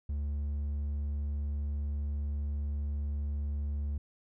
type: tone with hard clipping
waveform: sine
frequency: 72.5 Hz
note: D2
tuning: 22 cents flat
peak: -32 dBFS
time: 0.09-3.98 s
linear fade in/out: 5 ms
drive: 3 dB
effects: none